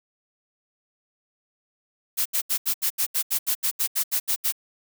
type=noise bursts; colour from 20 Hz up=blue; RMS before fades=-23 dBFS; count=15; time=2.17-4.524 s; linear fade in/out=20 ms; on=86 ms; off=76 ms; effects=none